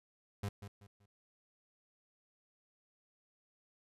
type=tone with echo; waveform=35% pulse; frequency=100.9 Hz; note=G#2; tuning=49 cents flat; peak=-34 dBFS; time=0.43-0.49 s; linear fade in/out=5 ms; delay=190 ms; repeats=3; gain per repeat=-10 dB; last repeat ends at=1.06 s; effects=resampled to 32000 Hz